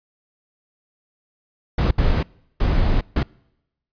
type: noise bursts at uneven times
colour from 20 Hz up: brown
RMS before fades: -17 dBFS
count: 4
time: 1.78-1.91 / 1.98-2.23 / 2.6-3.01 / 3.16-3.23 s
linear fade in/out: 5 ms
effects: noise-tail reverb RT60 0.9 s tail -26 dB re dry + resampled to 11025 Hz